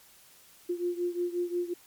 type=beating tone pair; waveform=sine; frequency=350 / 355.6 Hz; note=F4 / F4; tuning=+4 / +31 cents; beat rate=5.6 Hz; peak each=-30 / -33 dBFS; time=0.69-1.74 s; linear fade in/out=10 ms; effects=white hiss -57 dBFS RMS until 1.86 s + MP3 96 kbps